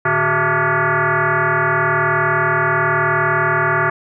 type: tone with frequency modulation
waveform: sine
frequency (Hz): 149.5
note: D3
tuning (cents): +31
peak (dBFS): -13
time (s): 0.05-3.9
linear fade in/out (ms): 5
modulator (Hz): 260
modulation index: 6.5
effects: none